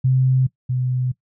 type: tone pair in turn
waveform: sine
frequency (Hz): 130 / 126.88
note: C3 / B2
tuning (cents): -11 / +47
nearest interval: unison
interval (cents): 42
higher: first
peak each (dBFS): -13 / -18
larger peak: first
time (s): 0.04-0.47 / 0.69-1.12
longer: neither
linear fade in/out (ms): 10
effects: noise-tail reverb RT60 0.1 s tail -19 dB re dry